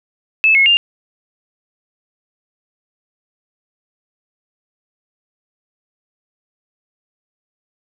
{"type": "tone with pitch steps", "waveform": "sine", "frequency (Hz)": [2615, 2175, 2801], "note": ["E7", "C#7", "F7"], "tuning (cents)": [-15, -33, 4], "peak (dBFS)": -8, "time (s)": [0.44, 0.77], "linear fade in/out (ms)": 0, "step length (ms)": 110, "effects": []}